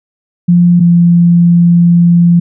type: tone pair in turn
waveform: sine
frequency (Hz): 174.61 / 172.21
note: F3 / F3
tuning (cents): 0 / -24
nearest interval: unison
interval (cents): 24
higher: first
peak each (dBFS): -3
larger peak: neither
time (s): 0.48-0.8 / 0.8-2.4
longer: second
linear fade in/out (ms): 10
effects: none